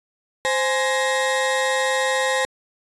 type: tone cluster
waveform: 35% pulse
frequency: 523 / 834 / 1880 Hz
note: C5 / G#5 / A#6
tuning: -1 / +7 / +14 cents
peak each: -20 / -24 / -22 dBFS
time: 0.45-2.45 s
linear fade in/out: 0 ms
effects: resampled to 24000 Hz